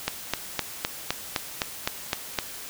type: click train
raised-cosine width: 0.2 ms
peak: -6 dBFS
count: 10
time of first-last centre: 0.08-2.388 s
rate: 3.9 Hz
effects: white hiss -39 dBFS RMS until 2.69 s